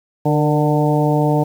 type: harmonic tone with a mistuned harmonic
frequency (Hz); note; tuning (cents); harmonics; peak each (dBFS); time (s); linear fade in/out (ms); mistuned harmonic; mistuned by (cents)
149.1; D3; +27; 1 / 2 / 3 / 4 / 5 / 6; -16 / -19 / -21 / -22 / -23 / -24; 0.25-1.44; 10; 3; +43
effects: 7-bit